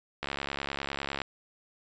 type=click train; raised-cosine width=0.3 ms; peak=-16 dBFS; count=70; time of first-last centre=0.23-1.217 s; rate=69.9 Hz; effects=resampled to 16000 Hz